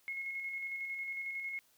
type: tone with tremolo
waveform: sine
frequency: 2168 Hz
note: C#7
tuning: 39 cents flat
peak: -36 dBFS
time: 0.08-1.59 s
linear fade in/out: 0 ms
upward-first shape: square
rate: 11 Hz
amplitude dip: 30%
effects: white hiss -69 dBFS RMS until 1.77 s